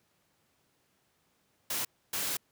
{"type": "noise bursts at uneven times", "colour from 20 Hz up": "white", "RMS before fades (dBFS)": -33, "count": 2, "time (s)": [[1.7, 1.85], [2.13, 2.37]], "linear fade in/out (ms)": 5, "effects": ["pink hiss -72 dBFS RMS until 2.51 s", "high-pass 100 Hz 12 dB/octave"]}